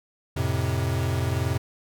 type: chord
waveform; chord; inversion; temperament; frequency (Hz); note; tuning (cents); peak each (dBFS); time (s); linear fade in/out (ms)
square; F major; none; equal with one note detuned; 88.42 / 110 / 130.81; F2 / A2 / C3; +22 / 0 / 0; -28 / -29 / -28; 0.36-1.58; 10
effects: none